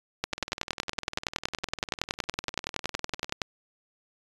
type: two click trains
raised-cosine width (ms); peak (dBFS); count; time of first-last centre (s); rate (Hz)
0.2; -18 / -9; 60 / 35; 0.33-3.295 / 0.24-3.418; 19.9 / 10.7
effects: resampled to 24000 Hz